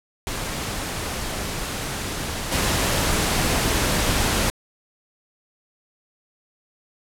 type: noise with level steps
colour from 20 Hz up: pink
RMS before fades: -28 / -21 dBFS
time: 0.27-4.5 s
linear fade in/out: 0 ms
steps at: 2.51 s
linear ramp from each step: 20 ms
effects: low-pass 12000 Hz 12 dB/octave